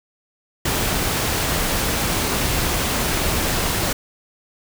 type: noise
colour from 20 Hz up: pink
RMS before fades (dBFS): -21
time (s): 0.65-3.93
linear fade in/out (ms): 5
effects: none